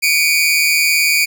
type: tone pair together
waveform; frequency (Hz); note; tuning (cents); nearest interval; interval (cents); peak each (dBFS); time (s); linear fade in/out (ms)
sawtooth; 2274 / 2432; C#7 / D#7; +44 / -40; minor second; 116; -11; 0.02-1.26; 20
effects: none